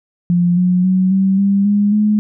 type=tone with pitch steps; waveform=sine; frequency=175.1 / 180.65 / 186.37 / 192.28 / 198.37 / 204.7 / 211.1 Hz; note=F3 / F#3 / F#3 / G3 / G3 / G#3 / G#3; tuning=+5 / -41 / +13 / -33 / +21 / -25 / +29 cents; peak=-10 dBFS; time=0.3-2.19 s; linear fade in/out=0 ms; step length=270 ms; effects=none